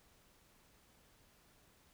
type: silence
effects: pink hiss -68 dBFS RMS until 1.93 s